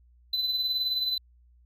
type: tone with tremolo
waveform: triangle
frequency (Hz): 4016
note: B7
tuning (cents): +28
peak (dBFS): -22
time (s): 0.33-1.18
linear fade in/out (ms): 5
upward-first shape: triangle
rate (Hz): 19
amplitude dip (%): 55
effects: added 60 Hz sine -56 dBFS peak until 1.65 s